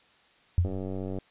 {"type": "tone with exponential decay", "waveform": "sine", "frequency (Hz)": 87.31, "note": "F2", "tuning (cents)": 0, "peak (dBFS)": -16, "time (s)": [0.58, 0.84], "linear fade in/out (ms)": 0, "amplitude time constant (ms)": 55}
{"type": "click train", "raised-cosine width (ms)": 2, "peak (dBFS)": -22, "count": 52, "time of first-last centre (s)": [0.65, 1.186], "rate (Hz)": 95.1}
{"effects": ["white hiss -61 dBFS RMS until 1.3 s", "resampled to 8000 Hz"]}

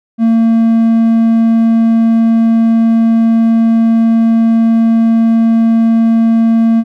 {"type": "tone", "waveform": "triangle", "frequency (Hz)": 227.3, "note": "A#3", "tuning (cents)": -43, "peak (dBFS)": -4, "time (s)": [0.18, 6.84], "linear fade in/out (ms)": 50, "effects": []}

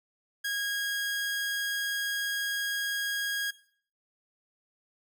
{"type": "tone", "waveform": "sawtooth", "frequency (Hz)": 1639, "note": "G#6", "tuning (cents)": -23, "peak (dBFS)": -26, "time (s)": [0.44, 3.51], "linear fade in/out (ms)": 10, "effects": ["noise-tail reverb RT60 0.5 s tail -17 dB re dry"]}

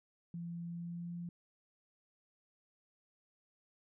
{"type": "tone with pitch glide", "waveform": "sine", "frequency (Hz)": [170.5, 172.78], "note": ["F3", "F3"], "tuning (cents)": [-41, -18], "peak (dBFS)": -40, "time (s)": [0.34, 1.29], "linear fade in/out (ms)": 2, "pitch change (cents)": 23, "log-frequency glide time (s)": [0.66, 1.16], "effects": []}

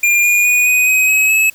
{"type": "tone with pitch steps", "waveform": "square", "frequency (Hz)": [2404, 2433, 2463, 2493, 2524, 2554, 2585], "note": ["D7", "D#7", "D#7", "D#7", "D#7", "D#7", "E7"], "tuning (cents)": [40, -39, -18, 3, 24, 45, -34], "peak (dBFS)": -10, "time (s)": [0.03, 1.5], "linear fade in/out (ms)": 5, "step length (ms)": 210, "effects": ["white hiss -44 dBFS RMS until 1.54 s"]}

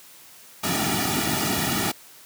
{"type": "noise with comb filter", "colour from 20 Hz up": "pink", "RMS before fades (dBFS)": -24, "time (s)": [0.63, 1.92], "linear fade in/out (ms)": 10, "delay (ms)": 1.9, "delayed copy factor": -1, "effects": ["white hiss -48 dBFS RMS until 2.25 s", "high-pass 100 Hz 12 dB/octave"]}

